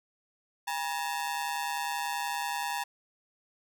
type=ring-modulated tone; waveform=sawtooth; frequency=886 Hz; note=A5; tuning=12 cents sharp; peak=-24 dBFS; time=0.67-2.84 s; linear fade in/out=10 ms; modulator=75.2 Hz; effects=none